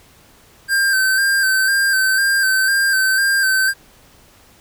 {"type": "tone with vibrato", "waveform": "square", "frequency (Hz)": 1568, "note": "G6", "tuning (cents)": 0, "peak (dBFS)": -14, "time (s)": [0.68, 3.74], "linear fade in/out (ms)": 50, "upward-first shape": "square", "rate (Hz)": 2, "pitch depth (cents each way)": 31, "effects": ["pink hiss -49 dBFS RMS until 4.6 s"]}